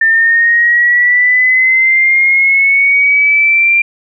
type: linear sweep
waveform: sine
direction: up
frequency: 1791 to 2380 Hz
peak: -6 dBFS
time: 0.01-3.82 s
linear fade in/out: 5 ms
effects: none